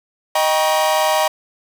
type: chord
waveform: 45% pulse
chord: Eb dominant seventh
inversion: none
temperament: equal with one note detuned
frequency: 622.3 / 784 / 955.2 / 1108.7 Hz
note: Eb5 / G5 / Bb5 / Db6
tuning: 0 / 0 / +42 / 0 cents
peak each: -18 / -20 / -20 / -24 dBFS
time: 0.35-1.28 s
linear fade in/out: 5 ms
effects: none